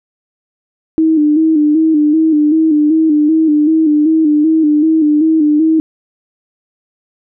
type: tone with vibrato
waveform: sine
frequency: 309 Hz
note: D#4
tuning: 12 cents flat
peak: -7 dBFS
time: 0.98-5.8 s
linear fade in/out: 0 ms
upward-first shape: square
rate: 2.6 Hz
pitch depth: 57 cents each way
effects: none